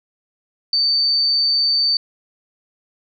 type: tone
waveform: sine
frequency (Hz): 4572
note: D8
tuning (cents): -47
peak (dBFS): -14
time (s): 0.73-1.97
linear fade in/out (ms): 2
effects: none